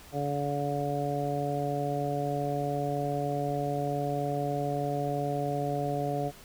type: harmonic tone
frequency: 143.2 Hz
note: D3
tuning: 43 cents flat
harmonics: 1 / 2 / 3 / 4 / 5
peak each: -33 / -36 / -35 / -35 / -33 dBFS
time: 0.12-6.32 s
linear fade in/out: 50 ms
effects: pink hiss -51 dBFS RMS until 6.44 s